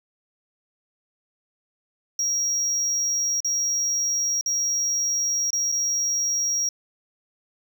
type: tone with dropouts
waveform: triangle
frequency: 5650 Hz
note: F8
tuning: 19 cents sharp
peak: -20 dBFS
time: 2.19-6.69 s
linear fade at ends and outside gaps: 2 ms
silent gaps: 3.404-3.446 / 4.411-4.46 / 5.505-5.53 / 5.718-5.723 s
effects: none